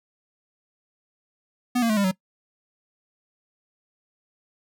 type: tone with pitch steps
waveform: square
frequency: 246.9 / 230.4 / 214.9 / 200.5 / 187.12 Hz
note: B3 / A#3 / A3 / G3 / F#3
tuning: 0 / -20 / -41 / +39 / +20 cents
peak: -20 dBFS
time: 1.75-2.115 s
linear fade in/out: 10 ms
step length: 73 ms
effects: noise-tail reverb RT60 0.1 s tail -20 dB re dry

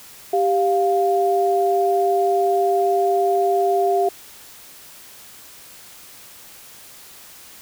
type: tone pair together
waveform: sine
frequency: 393.2 / 700.6 Hz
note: G4 / F5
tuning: +5 / +5 cents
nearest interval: minor seventh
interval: 1000 cents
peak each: -18 dBFS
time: 0.33-4.09 s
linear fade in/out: 5 ms
effects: white hiss -43 dBFS RMS until 7.61 s

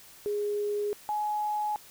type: tone pair in turn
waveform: sine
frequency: 413.7 / 841.9 Hz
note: G#4 / G#5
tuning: -7 / +23 cents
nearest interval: octave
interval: 1230 cents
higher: second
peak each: -27 dBFS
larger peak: neither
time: 0.26-0.93 / 1.09-1.76 s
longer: neither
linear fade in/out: 0 ms
effects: white hiss -52 dBFS RMS until 1.9 s

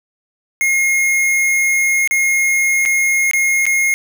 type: tone with dropouts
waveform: square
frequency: 2148 Hz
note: C7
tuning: 45 cents sharp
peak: -13 dBFS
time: 0.61-3.94 s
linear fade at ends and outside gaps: 0 ms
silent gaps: 2.075-2.11 / 2.853-2.859 / 3.312-3.334 / 3.655-3.665 s
effects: none

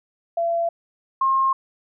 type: tone pair in turn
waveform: sine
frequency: 677 / 1069.1 Hz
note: E5 / C6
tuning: +46 / +37 cents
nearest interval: minor sixth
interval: 791 cents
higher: second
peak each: -19 / -16 dBFS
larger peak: second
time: 0.37-0.69 / 1.21-1.53 s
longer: neither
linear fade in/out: 5 ms
effects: none

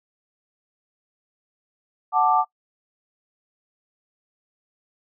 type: chord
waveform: sine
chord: D major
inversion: first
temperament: equal with one note detuned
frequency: 740 / 880 / 1178.7 Hz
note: F#5 / A5 / D6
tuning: 0 / 0 / +6 cents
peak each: -20 dBFS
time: 2.12-2.45 s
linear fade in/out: 50 ms
effects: noise-tail reverb RT60 0.1 s tail -22 dB re dry

